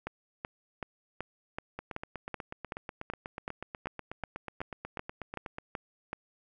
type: two click trains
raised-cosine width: 0.5 ms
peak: -23 / -20 dBFS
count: 32 / 17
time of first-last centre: 1.79-5.584 / 0.07-6.131 s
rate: 8.17 / 2.64 Hz
effects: none